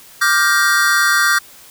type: chord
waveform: square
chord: G minor seventh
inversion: second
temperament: just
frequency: 1176 / 1411.2 / 1568 / 1881.6 Hz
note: D6 / F6 / G6 / Bb6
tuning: +2 / +18 / 0 / +16 cents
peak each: -19 / -18 / -16 / -20 dBFS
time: 0.21-1.39 s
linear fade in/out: 10 ms
effects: white hiss -42 dBFS RMS until 1.7 s